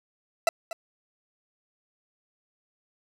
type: tone with echo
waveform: 40% pulse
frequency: 666 Hz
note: E5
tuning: 18 cents sharp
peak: -17 dBFS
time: 0.47-0.49 s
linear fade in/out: 2 ms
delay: 240 ms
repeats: 1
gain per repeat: -14 dB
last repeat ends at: 0.73 s
effects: low-pass 12000 Hz 12 dB/octave + 9-bit